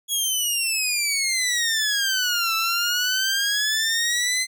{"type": "exponential two-way sweep", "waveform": "15% pulse", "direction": "down then up", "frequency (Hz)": [3359, 1318.5, 2066], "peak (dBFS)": -14, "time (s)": [0.08, 4.47], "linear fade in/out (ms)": 50, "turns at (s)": 2.55, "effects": []}